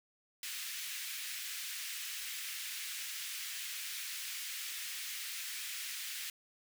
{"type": "high-pass noise", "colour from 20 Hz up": "pink", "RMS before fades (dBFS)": -42, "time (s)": [0.43, 6.3], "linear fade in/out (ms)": 2, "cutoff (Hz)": 1900, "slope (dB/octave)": 24, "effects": []}